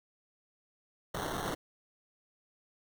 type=noise with sample-and-hold; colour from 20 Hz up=blue; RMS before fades=-36 dBFS; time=1.14-1.55 s; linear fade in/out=10 ms; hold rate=2450 Hz; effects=none